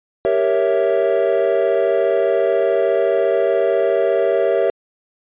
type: chord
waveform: triangle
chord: G diminished seventh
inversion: none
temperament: equal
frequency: 392 / 466.2 / 554.4 / 659.3 Hz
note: G4 / Bb4 / Db5 / Fb5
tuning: 0 / 0 / 0 / 0 cents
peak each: -17 dBFS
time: 0.25-4.7 s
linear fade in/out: 0 ms
effects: tanh soft clip ceiling -5 dBFS + resampled to 8000 Hz